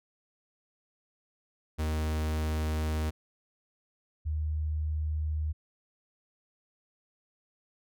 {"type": "tone pair in turn", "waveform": ["45% pulse", "sine"], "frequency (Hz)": [77.78, 76.93], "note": ["D#2", "D#2"], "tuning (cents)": [0, -19], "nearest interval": "unison", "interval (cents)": 19, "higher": "first", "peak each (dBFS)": -28, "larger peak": "neither", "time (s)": [[1.78, 3.11], [4.25, 5.53]], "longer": "first", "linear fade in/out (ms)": 20, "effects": []}